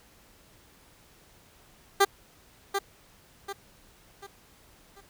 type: tone with echo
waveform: 15% pulse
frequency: 396.7 Hz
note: G4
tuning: 21 cents sharp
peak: -11 dBFS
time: 2-2.05 s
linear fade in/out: 10 ms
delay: 740 ms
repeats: 4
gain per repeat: -8 dB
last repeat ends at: 5.01 s
effects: pink hiss -58 dBFS RMS until 5.09 s